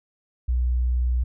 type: tone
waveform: sine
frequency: 61.5 Hz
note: B1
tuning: 7 cents flat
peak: -19 dBFS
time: 0.48-1.24 s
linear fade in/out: 10 ms
effects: none